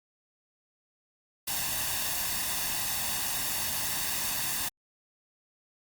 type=noise with comb filter; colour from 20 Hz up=white; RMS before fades=-31 dBFS; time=1.47-4.69 s; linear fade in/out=10 ms; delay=1.1 ms; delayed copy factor=+0.6; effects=Opus 48 kbps